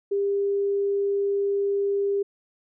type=tone; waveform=sine; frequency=400 Hz; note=G4; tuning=35 cents sharp; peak=-21 dBFS; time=0.11-2.23 s; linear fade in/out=10 ms; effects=none